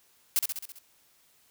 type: noise with echo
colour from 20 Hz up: blue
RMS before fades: -24 dBFS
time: 0.36-0.39 s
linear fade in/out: 0 ms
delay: 66 ms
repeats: 6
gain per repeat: -4 dB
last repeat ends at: 0.786 s
effects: white hiss -64 dBFS RMS until 1.5 s